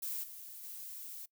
violet noise with level steps, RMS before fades -39 / -49 / -46 dBFS, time 0.02-1.26 s, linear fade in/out 10 ms, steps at 0.23 / 0.63 s, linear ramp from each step 10 ms, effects noise-tail reverb RT60 0.1 s tail -22 dB re dry

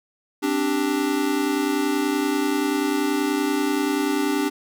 square chord, C suspended second, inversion none, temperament equal with one note detuned, 263.3 / 293.7 / 392 Hz, C4 / D4 / G4, +11 / 0 / 0 cents, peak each -28 / -23 / -27 dBFS, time 0.42-4.5 s, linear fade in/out 20 ms, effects none

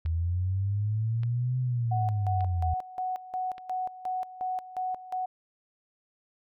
sine linear two-way sweep, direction up then down, 79.5 to 128.2 to 79.5 Hz, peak -25 dBFS, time 0.05-2.74 s, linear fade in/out 5 ms, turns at 1.59 s
click train, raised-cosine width 0.3 ms, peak -30 dBFS, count 4, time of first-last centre 0.06-3.581 s, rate 0.852 Hz
sine tone with tremolo, 741 Hz, F#5, 2 cents sharp, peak -28 dBFS, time 1.91-5.26 s, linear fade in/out 10 ms, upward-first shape square, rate 2.8 Hz, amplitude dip 80%
effects none

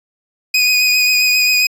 25% pulse tone with vibrato, 2489 Hz, D#7, in tune, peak -7 dBFS, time 0.54-1.67 s, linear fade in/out 5 ms, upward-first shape triangle, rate 7.5 Hz, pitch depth 22 cents each way, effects resampled to 32000 Hz

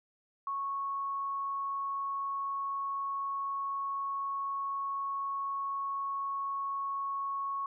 sine tone, 1104 Hz, C#6, 7 cents flat, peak -32 dBFS, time 0.47-7.66 s, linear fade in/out 2 ms, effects none

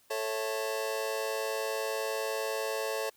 sawtooth chord, A major, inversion none, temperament just, 440 / 550 / 660 Hz, A4 / C#5 / E5, 0 / -14 / +2 cents, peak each -30 / -31 / -34 dBFS, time 0.1-3.1 s, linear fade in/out 10 ms, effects white hiss -65 dBFS RMS until 3.16 s

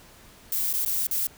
violet noise with dropouts, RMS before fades -26 dBFS, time 0.52-1.27 s, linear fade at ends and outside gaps 2 ms, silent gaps 0.73-0.737 / 0.85-0.86 / 1.069-1.111 s, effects pink hiss -51 dBFS RMS until 1.37 s

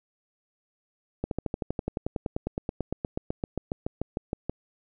slowing click train, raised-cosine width 2 ms, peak -15 dBFS, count 30, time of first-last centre 1.24-4.496 s, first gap 72 ms, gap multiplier 1.03, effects none

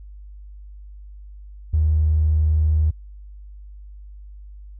triangle tone with tanh clipping, 77.5 Hz, D#2, 6 cents flat, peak -14 dBFS, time 1.73-2.91 s, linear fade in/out 10 ms, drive 2 dB, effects added 50 Hz sine -37 dBFS peak until 4.79 s

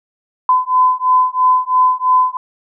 sine beating tone pair, 1013 / 1016 Hz, B5 / B5, +44 / +49 cents, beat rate 3 Hz, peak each -13 dBFS, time 0.49-2.37 s, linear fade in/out 2 ms, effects none

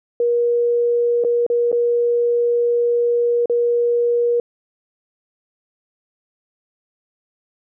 sine tone with dropouts, 476.5 Hz, A#4, 38 cents sharp, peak -14 dBFS, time 0.2-4.4 s, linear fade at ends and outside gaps 2 ms, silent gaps 1.239-1.247 / 1.465-1.5 / 1.717-1.727 / 3.458-3.497 s, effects none

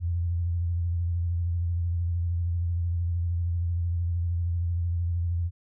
sine tone with vibrato, 85.9 Hz, F2, 28 cents flat, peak -24 dBFS, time 0-5.51 s, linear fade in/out 50 ms, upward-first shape sine, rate 13 Hz, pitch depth 42 cents each way, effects none

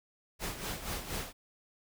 pink noise with tremolo, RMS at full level -36 dBFS, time 0.39-1.33 s, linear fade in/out 50 ms, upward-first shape sine, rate 4.2 Hz, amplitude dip 65%, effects none

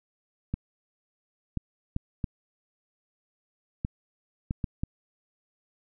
clicks, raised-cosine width 5 ms, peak -16 dBFS, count 8, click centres 0.54 / 1.573 / 1.964 / 2.242 / 3.849 / 4.509 / 4.642 / 4.835 s, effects none

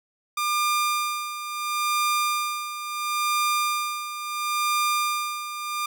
sawtooth tone with tremolo, 1200 Hz, D6, 37 cents sharp, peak -17 dBFS, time 0.37-5.86 s, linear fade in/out 5 ms, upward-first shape sine, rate 0.73 Hz, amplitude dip 70%, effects none

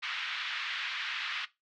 white band-pass noise, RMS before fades -36 dBFS, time 0.02-1.46 s, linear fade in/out 20 ms, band 1300 to 3400 Hz, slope 24 dB/octave, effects noise-tail reverb RT60 0.2 s tail -17 dB re dry + low-pass 6000 Hz 12 dB/octave

